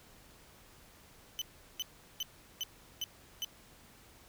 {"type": "tone bursts", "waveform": "35% pulse", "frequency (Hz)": 3028, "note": "F#7", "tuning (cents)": 39, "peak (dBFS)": -32, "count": 6, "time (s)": [1.39, 3.446], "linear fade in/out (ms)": 0, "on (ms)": 26, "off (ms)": 380, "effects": ["pink hiss -59 dBFS RMS until 4.28 s"]}